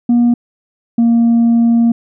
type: tone pair in turn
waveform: sine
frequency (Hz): 239 / 233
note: A#3 / A#3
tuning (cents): +43 / -1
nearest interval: unison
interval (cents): 44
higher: first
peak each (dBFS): -5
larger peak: neither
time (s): 0.09-0.34 / 0.98-1.92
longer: second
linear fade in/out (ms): 5
effects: tanh soft clip ceiling -6 dBFS